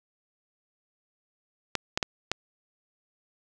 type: clicks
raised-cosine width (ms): 0.2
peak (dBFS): -8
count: 4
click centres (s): 1.753 / 1.975 / 2.028 / 2.316
effects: none